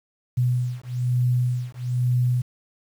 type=beating tone pair; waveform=sine; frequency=123.47 / 124.57 Hz; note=B2 / B2; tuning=0 / +15 cents; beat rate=1.1 Hz; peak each=-23 dBFS; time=0.37-2.42 s; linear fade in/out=10 ms; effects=8-bit